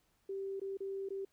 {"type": "tone with dropouts", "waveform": "sine", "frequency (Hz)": 390, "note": "G4", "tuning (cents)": -9, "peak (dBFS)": -37, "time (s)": [0.29, 1.25], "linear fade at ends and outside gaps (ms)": 5, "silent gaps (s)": [[0.598, 0.615], [0.772, 0.804], [1.089, 1.104]], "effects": ["pink hiss -75 dBFS RMS until 1.32 s"]}